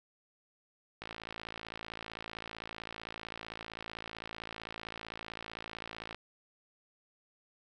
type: click train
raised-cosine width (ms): 0.3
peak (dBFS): -25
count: 286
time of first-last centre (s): 1.02-6.146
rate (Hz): 55.6
effects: none